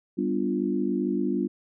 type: chord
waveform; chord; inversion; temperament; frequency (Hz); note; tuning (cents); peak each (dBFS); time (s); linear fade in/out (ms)
sine; G dominant seventh; none; equal; 196 / 246.9 / 293.7 / 349.2; G3 / B3 / D4 / F4; 0 / 0 / 0 / 0; -29; 0.17-1.48; 20
effects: none